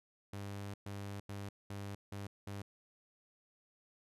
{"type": "tone bursts at uneven times", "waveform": "sawtooth", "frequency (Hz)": 100.1, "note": "G2", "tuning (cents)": 37, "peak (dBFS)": -38, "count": 6, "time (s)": [[0.33, 0.74], [0.86, 1.2], [1.29, 1.49], [1.7, 1.95], [2.12, 2.27], [2.47, 2.62]], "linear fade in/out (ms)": 5, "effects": ["resampled to 32000 Hz"]}